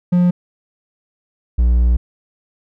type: tone pair in turn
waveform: triangle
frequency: 177.6 / 59.66 Hz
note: F3 / A#1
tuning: +29 / +41 cents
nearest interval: octave + perfect fifth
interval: 1888 cents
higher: first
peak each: -8 dBFS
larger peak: neither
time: 0.12-0.31 / 1.58-1.97 s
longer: second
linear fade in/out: 10 ms
effects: none